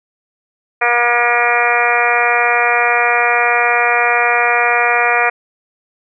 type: harmonic tone with a mistuned harmonic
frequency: 239.2 Hz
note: A#3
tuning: 45 cents sharp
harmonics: 2 / 3 / 4 / 5 / 6 / 7 / 8 / 9 / 10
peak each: -21 / -17 / -22 / -20 / -19 / -22 / -18 / -22 / -18 dBFS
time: 0.81-5.3 s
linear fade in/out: 10 ms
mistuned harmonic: 9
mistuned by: +26 cents
effects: none